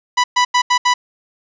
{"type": "tone bursts at uneven times", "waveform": "sawtooth", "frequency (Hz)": 987.8, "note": "B5", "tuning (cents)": 0, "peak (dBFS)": -7, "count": 5, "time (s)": [[0.17, 0.24], [0.36, 0.45], [0.54, 0.62], [0.7, 0.78], [0.85, 0.94]], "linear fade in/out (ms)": 10, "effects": ["resampled to 16000 Hz", "7-bit"]}